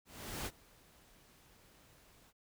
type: noise with ADSR envelope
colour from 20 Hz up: pink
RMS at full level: -40 dBFS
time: 0.05-2.33 s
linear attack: 410 ms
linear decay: 47 ms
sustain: -24 dB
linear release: 41 ms
effects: none